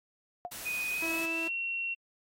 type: tone with exponential decay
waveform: sine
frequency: 710 Hz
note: F5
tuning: 28 cents sharp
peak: -30 dBFS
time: 0.45-0.52 s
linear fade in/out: 0 ms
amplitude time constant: 15 ms
type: noise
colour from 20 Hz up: white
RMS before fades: -42 dBFS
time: 0.51-1.26 s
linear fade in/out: 10 ms
type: tone with pitch glide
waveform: sine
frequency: 2489 to 2730 Hz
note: D#7 to F7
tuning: 0 to -40 cents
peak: -31 dBFS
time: 0.65-1.95 s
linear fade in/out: 20 ms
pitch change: +160 cents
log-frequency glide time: 0.92-1.51 s
type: tone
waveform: sawtooth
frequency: 328.7 Hz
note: E4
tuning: 5 cents flat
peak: -32 dBFS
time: 1.02-1.48 s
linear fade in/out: 5 ms
effects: AAC 48 kbps